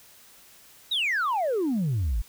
sine exponential sweep, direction down, 3951 to 46.25 Hz, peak -21 dBFS, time 0.91-2.22 s, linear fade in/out 10 ms, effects tanh soft clip ceiling -21 dBFS + white hiss -53 dBFS RMS until 2.28 s

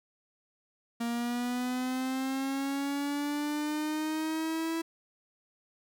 45% pulse linear sweep, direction up, 233.1 to 329.6 Hz, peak -30 dBFS, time 1-4.82 s, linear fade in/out 10 ms, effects none

